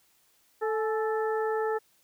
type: harmonic tone with a mistuned harmonic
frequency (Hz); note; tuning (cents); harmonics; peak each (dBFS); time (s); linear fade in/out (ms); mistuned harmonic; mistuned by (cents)
440; A4; 0; 1 / 2 / 3 / 4; -27 / -33 / -37 / -39; 0.61-1.79; 20; 2; -50
effects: white hiss -66 dBFS RMS until 2.03 s